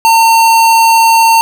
square tone, 908 Hz, A#5, 46 cents flat, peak -5 dBFS, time 0.05-1.41 s, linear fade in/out 0 ms, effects none

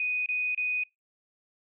sine tone bursts, 2489 Hz, D#7, in tune, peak -26 dBFS, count 3, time 0-0.836 s, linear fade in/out 2 ms, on 260 ms, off 28 ms, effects noise-tail reverb RT60 0.2 s tail -25 dB re dry

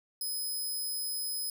5% pulse tone, 5070 Hz, D#8, 32 cents sharp, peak -27 dBFS, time 0.21-1.5 s, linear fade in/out 2 ms, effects none

